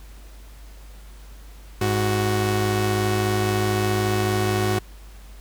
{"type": "tone pair together", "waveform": "sawtooth", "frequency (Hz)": [103.83, 370.4], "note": ["G#2", "F#4"], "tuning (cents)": [0, 2], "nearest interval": "octave + minor seventh", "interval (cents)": 2202, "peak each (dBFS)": [-18, -19], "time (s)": [1.81, 4.79], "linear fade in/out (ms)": 5, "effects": ["added 50 Hz sine -40 dBFS peak until 5.4 s", "pink hiss -51 dBFS RMS until 5.4 s"]}